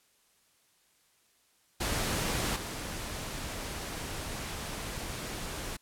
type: noise with level steps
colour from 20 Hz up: pink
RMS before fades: -31 / -38 dBFS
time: 1.8-5.77 s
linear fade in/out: 10 ms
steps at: 2.56 s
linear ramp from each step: 2 ms
effects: white hiss -68 dBFS RMS until 5.81 s + low-pass 12000 Hz 12 dB/octave